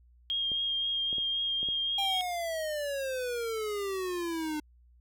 sine tone with vibrato, 3233 Hz, G#7, 47 cents flat, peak -28 dBFS, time 0.3-2.21 s, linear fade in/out 0 ms, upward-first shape triangle, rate 3.8 Hz, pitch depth 20 cents each way
clicks, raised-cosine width 2 ms, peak -31 dBFS, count 5, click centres 0.518 / 1.129 / 1.183 / 1.63 / 1.687 s
square exponential sweep, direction down, 800 to 300 Hz, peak -32 dBFS, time 1.98-4.6 s, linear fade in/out 5 ms
effects added 60 Hz sine -57 dBFS peak until 5 s

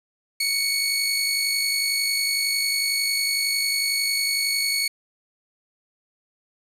sawtooth tone pair together, 2228 / 4405 Hz, C#7 / C#8, +8 / -12 cents, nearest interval octave, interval 1180 cents, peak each -21 dBFS, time 0.4-4.88 s, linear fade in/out 5 ms, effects resampled to 32000 Hz + 8-bit

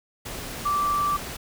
sine tone in noise, 1167 Hz, D6, 11 cents flat, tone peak -21 dBFS, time 0.65-1.17 s, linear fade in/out 10 ms, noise pink, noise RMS -35 dBFS, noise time 0.25-1.37 s, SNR +11 dB, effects none

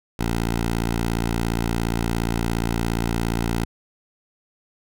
10% pulse tone, 57.2 Hz, A#1, 32 cents flat, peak -13 dBFS, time 0.19-3.65 s, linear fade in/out 5 ms, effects none

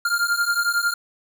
square beating tone pair, 1396.9 / 1407.9 Hz, F6 / F6, 0 / +14 cents, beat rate 11 Hz, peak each -23 dBFS, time 0.05-0.94 s, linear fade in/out 5 ms, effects none

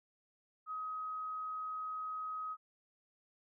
sine tone, 1264 Hz, D#6, 27 cents sharp, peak -38 dBFS, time 0.66-2.57 s, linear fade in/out 50 ms, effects none

